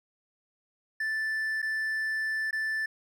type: tone with dropouts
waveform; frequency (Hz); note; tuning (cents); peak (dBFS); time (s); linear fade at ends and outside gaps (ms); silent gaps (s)
triangle; 1760; A6; 0; -26; 1-2.86; 5; 1.619-1.626 / 2.51-2.528
effects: none